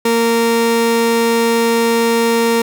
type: tone pair together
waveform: 30% pulse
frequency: 231.1 / 462.2 Hz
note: A#3 / A#4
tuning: -15 / -15 cents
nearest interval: octave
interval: 1200 cents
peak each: -13 dBFS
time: 0.05-2.62 s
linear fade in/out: 5 ms
effects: none